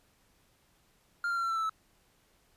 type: tone with pitch steps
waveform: triangle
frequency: 1400 / 1383.9 / 1368 / 1352.3 / 1336.8 / 1321.4 / 1306.2 Hz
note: F6 / F6 / F6 / E6 / E6 / E6 / E6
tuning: +4 / -16 / -36 / +44 / +24 / +4 / -16 cents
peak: -27 dBFS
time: 1.24-1.695 s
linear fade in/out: 2 ms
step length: 65 ms
effects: pink hiss -68 dBFS RMS until 2.56 s + resampled to 32000 Hz